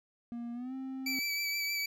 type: tone with pitch glide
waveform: triangle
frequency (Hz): 236.5 to 263.9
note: A#3 to C4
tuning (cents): +25 to +15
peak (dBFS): -35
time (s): 0.32-1.19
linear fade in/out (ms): 0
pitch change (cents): +190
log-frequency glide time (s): 0.53-0.74
type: tone with vibrato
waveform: 25% pulse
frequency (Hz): 2308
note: D7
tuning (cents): -31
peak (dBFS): -28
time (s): 1.06-1.86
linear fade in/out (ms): 5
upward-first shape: triangle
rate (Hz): 6.4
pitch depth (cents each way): 25
effects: none